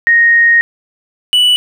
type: tone pair in turn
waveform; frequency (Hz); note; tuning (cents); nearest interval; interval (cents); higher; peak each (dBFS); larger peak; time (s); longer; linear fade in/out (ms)
sine / triangle; 1864.7 / 2960; A#6 / F#7; 0 / 0; minor sixth; 800; second; -5; neither; 0.07-0.61 / 1.33-1.56; first; 0
effects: none